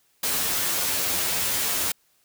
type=noise with comb filter; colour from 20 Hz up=white; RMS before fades=-25 dBFS; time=0.23-1.92 s; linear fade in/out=5 ms; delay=11 ms; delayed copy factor=+1; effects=white hiss -65 dBFS RMS until 2.24 s